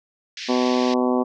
white band-pass noise, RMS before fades -33 dBFS, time 0.37-0.94 s, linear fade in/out 2 ms, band 1700 to 5500 Hz, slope 48 dB/octave
harmonic tone, 125.3 Hz, B2, 25 cents sharp, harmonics 2 / 3 / 4 / 5 / 6 / 7 / 8 / 9, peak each -20 / -24 / -26 / -28 / -30 / -31 / -32 / -33 dBFS, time 0.48-1.24 s, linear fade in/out 20 ms
effects none

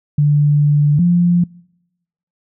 sine tone pair in turn, 146.8 / 174.58 Hz, D3 / F3, 0 / 0 cents, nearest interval minor third, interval 300 cents, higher second, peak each -9 dBFS, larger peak neither, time 0.18-0.99 / 0.99-1.44 s, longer first, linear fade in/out 5 ms, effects noise-tail reverb RT60 0.9 s tail -26 dB re dry

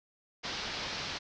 white low-pass noise, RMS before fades -38 dBFS, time 0.43-1.19 s, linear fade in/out 20 ms, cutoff 5400 Hz, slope 48 dB/octave, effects none

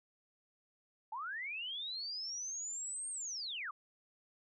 sine linear two-way sweep, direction up then down, 830.6 to 8690 to 1080 Hz, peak -39 dBFS, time 1.12-3.71 s, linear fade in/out 5 ms, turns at 3.1 s, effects none

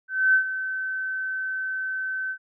sine tone with ADSR envelope, 1532 Hz, G6, 40 cents flat, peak -14 dBFS, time 0.08-2.38 s, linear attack 260 ms, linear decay 95 ms, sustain -12 dB, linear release 75 ms, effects none

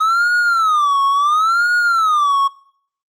triangle tone with vibrato, 1262 Hz, D#6, 24 cents sharp, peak -10 dBFS, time 0-2.48 s, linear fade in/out 10 ms, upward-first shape sine, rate 0.72 Hz, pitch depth 230 cents each way, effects noise-tail reverb RT60 0.6 s tail -20 dB re dry + Opus 24 kbps

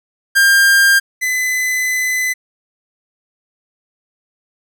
45% pulse tone pair in turn, 1600 / 2016 Hz, G6 / B6, +35 / +35 cents, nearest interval major third, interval 400 cents, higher second, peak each -8 / -15 dBFS, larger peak first, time 0.35-1 / 1.21-2.34 s, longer second, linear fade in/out 20 ms, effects none

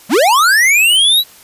square linear sweep, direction up, 170 to 3987 Hz, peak -8 dBFS, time 0.09-1.24 s, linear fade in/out 50 ms, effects white hiss -41 dBFS RMS until 1.43 s + resampled to 32000 Hz

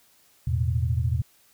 sine chord, E suspended fourth, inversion none, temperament equal, 82.41 / 110 / 123.47 Hz, E2 / A2 / B2, 0 / 0 / 0 cents, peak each -25 / -27 / -26 dBFS, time 0.47-1.22 s, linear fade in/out 5 ms, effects white hiss -60 dBFS RMS until 1.53 s

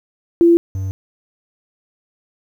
sine / triangle tone pair in turn, 340 / 95.64 Hz, F4 / G2, -46 / -42 cents, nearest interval octave + minor seventh, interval 2196 cents, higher first, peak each -7 / -18 dBFS, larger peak first, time 0.41-0.57 / 0.75-0.91 s, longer neither, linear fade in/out 0 ms, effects 8-bit

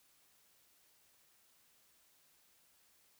silence, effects white hiss -70 dBFS RMS until 3.19 s

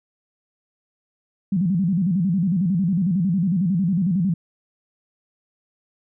sine tone with vibrato, 181.2 Hz, F#3, 36 cents flat, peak -17 dBFS, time 1.52-4.34 s, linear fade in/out 5 ms, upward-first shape square, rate 11 Hz, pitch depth 150 cents each way, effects none

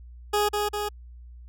20% pulse tone with echo, 415.3 Hz, G#4, in tune, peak -16 dBFS, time 0.33-0.49 s, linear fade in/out 10 ms, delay 200 ms, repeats 2, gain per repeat -3 dB, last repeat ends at 0.89 s, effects added 60 Hz sine -42 dBFS peak until 1.48 s

